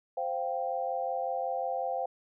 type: chord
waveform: sine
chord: C suspended fourth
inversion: none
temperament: equal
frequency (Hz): 523.3 / 698.5 / 784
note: C5 / F5 / G5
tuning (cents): 0 / 0 / 0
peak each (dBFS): -34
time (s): 0.17-2.06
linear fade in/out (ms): 5
effects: none